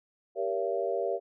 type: chord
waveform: sine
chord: G diminished seventh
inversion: none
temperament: just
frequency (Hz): 392 / 470.4 / 564.5 / 677.4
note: G4 / Bb4 / Db5 / Fb5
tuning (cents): 0 / +16 / +31 / +47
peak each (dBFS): -33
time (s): 0.35-1.2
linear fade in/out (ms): 50
effects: none